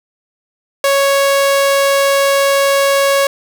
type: tone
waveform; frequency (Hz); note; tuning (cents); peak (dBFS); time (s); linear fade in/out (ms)
sawtooth; 554.4; C#5; 0; -6; 0.84-3.27; 2
effects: 7-bit